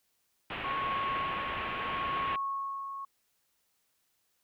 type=low-pass noise; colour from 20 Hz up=white; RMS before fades=-38 dBFS; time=0.5-2.36 s; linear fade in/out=2 ms; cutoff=3000 Hz; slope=48 dB/octave
type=tone with tremolo; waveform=sine; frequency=1098 Hz; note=C#6; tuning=17 cents flat; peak=-30 dBFS; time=0.64-3.05 s; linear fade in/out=5 ms; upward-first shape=sine; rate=0.75 Hz; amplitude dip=55%
effects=white hiss -75 dBFS RMS until 4.43 s